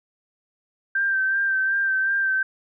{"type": "tone with vibrato", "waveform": "sine", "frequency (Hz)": 1568, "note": "G6", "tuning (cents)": 0, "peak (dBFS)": -19, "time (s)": [0.95, 2.43], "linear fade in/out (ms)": 5, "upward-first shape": "sine", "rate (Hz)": 2.7, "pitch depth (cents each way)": 29, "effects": []}